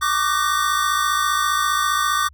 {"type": "tone cluster", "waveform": "square", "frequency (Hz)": [1138, 1193, 1513, 1863], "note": ["C#6", "D6", "F#6", "A#6"], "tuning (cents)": [45, 27, 38, -2], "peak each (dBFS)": [-24, -21, -26, -30], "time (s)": [0.01, 2.29], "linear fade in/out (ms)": 20, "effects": ["added 71 Hz sine -45 dBFS peak until 2.33 s"]}